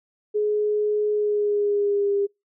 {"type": "tone with pitch glide", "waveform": "sine", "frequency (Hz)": [420.4, 401.9], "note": ["G#4", "G4"], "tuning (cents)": [21, 43], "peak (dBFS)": -19, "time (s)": [0.34, 2.27], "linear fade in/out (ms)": 20, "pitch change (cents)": -78, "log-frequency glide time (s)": [1.12, 2.15], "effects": ["noise-tail reverb RT60 0.2 s tail -26 dB re dry"]}